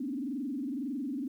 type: tone with frequency modulation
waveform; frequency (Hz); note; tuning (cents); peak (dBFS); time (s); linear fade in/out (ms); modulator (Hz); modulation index
sine; 268.8; C4; +47; -32; 0-1.28; 5; 21.9; 1.5
effects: 11-bit